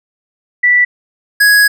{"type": "tone pair in turn", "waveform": ["sine", "square"], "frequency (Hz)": [1965, 1665.7], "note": ["B6", "G#6"], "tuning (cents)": [-9, 5], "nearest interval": "minor third", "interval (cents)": 286, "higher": "first", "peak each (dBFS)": -6, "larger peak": "neither", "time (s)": [[0.63, 0.85], [1.4, 1.68]], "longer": "second", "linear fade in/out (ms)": 10, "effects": []}